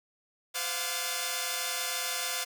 5% pulse tone cluster, 514 / 692 / 721 / 1180 / 1717 Hz, C5 / F5 / F#5 / D6 / A6, -31 / -16 / -45 / +8 / -43 cents, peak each -26 dBFS, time 0.54-2.45 s, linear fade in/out 20 ms, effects none

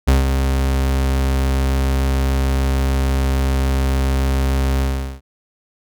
40% pulse tone with ADSR envelope, 66.8 Hz, C2, 36 cents sharp, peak -8 dBFS, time 0.07-5.21 s, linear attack 15 ms, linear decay 150 ms, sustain -6 dB, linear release 400 ms, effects none

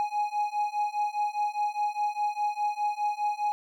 triangle beating tone pair, 830.6 / 835.5 Hz, G#5 / G#5, 0 / +10 cents, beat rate 4.9 Hz, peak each -28 / -27 dBFS, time 0-3.52 s, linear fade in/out 0 ms, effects none

